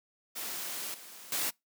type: noise with level steps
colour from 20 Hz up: white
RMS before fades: -38 / -49 / -32 dBFS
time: 0.35-1.51 s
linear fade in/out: 20 ms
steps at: 0.94 / 1.32 s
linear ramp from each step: 2 ms
effects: noise-tail reverb RT60 0.2 s tail -26 dB re dry + high-pass 200 Hz 12 dB/octave